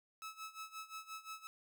sawtooth tone with tremolo, 1299 Hz, E6, 26 cents flat, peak -40 dBFS, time 0.22-1.47 s, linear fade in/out 0 ms, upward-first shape sine, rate 5.7 Hz, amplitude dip 85%, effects none

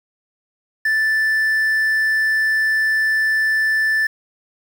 triangle tone with quantisation, 1760 Hz, A6, in tune, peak -13 dBFS, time 0.85-4.07 s, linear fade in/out 5 ms, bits 7, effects none

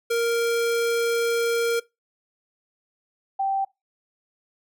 square / sine tone pair in turn, 466.2 / 780 Hz, A#4 / G5, 0 / -9 cents, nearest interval major sixth, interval 891 cents, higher second, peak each -21 dBFS, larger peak neither, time 0.1-1.8 / 3.39-3.65 s, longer first, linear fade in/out 10 ms, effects noise-tail reverb RT60 0.2 s tail -21 dB re dry

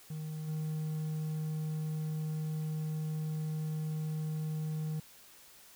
triangle tone with level steps, 155.56 Hz, D#3, in tune, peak -35 / -31 dBFS, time 0.1-5 s, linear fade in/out 5 ms, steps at 0.47 s, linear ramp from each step 20 ms, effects white hiss -57 dBFS RMS until 5.75 s

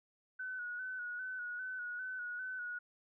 sine tone with vibrato, 1484 Hz, F#6, 5 cents sharp, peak -39 dBFS, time 0.39-2.79 s, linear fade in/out 10 ms, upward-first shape square, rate 2.5 Hz, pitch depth 34 cents each way, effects none

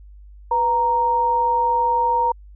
sine tone pair together, 493.9 / 932.3 Hz, B4 / A#5, 0 / 0 cents, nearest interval major seventh, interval 1100 cents, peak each -25 / -16 dBFS, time 0.51-2.32 s, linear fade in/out 5 ms, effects added 50 Hz sine -40 dBFS peak until 2.55 s

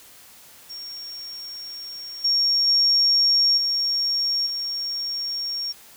sine tone with level steps, 5540 Hz, F8, 15 cents flat, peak -33 / -17 / -15 / -20 / -25 dBFS, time 0.69-5.73 s, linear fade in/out 20 ms, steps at 2.24 / 2.67 / 3.57 / 4.46 s, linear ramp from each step 10 ms, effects white hiss -48 dBFS RMS until 5.96 s

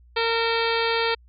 harmonic tone with a mistuned harmonic, 458.6 Hz, A#4, 28 cents flat, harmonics 1 / 2 / 3 / 4 / 5 / 6 / 7 / 8 / 9 / 10, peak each -24 / -27 / -29 / -30 / -31 / -32 / -32 / -33 / -34 / -34 dBFS, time 0.16-1.15 s, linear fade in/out 10 ms, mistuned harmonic 6, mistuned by -74 cents, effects added 60 Hz sine -49 dBFS peak until 1.28 s + MP3 96 kbps

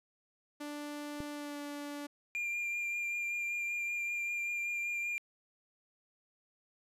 sawtooth tone with pitch glide, 293.7 to 289.7 Hz, D4 to D4, 0 to -24 cents, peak -36 dBFS, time 0.6-2.07 s, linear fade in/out 10 ms, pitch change -24 cents, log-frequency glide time 1.32-1.58 s
click, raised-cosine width 3 ms, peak -29 dBFS, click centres 1.204 s
triangle tone with vibrato, 2395 Hz, D7, 33 cents sharp, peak -32 dBFS, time 2.35-5.18 s, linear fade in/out 0 ms, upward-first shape triangle, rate 5.2 Hz, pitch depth 18 cents each way
effects resampled to 32000 Hz

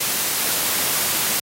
white noise, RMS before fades -21 dBFS, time 0-1.4 s, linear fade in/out 10 ms, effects high-pass 100 Hz 12 dB/octave + AAC 48 kbps

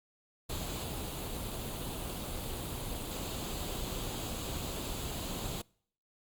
pink noise with comb filter, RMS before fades -38 dBFS, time 0.49-5.62 s, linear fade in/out 10 ms, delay 0.27 ms, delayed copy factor +0.55, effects noise-tail reverb RT60 0.6 s tail -26 dB re dry + Opus 48 kbps

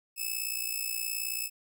5% pulse tone with amplitude modulation, 2603 Hz, E7, 22 cents flat, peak -19 dBFS, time 0.16-1.5 s, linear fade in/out 50 ms, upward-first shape sine, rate 58.8 Hz, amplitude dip 75%, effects none

